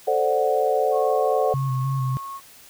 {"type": "chord", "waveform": "sine", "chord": "D dominant seventh", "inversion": "second", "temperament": "equal", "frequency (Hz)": [440, 523.3, 587.3, 740], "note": ["A4", "C5", "D5", "F#5"], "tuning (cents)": [0, 0, 0, 0], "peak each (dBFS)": [-23, -23, -25, -23], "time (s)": [0.07, 1.54], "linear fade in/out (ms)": 10}
{"type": "tone", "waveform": "sine", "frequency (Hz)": 1095, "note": "C#6", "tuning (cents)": -22, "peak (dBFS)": -31, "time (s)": [0.91, 2.41], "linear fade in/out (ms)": 50}
{"type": "tone with vibrato", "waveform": "sine", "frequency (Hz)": 132.2, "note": "C3", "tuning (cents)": 18, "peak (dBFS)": -21, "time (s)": [1.54, 2.17], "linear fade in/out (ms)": 0, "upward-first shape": "square", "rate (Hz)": 3.3, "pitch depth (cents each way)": 35}
{"effects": ["white hiss -48 dBFS RMS until 2.69 s"]}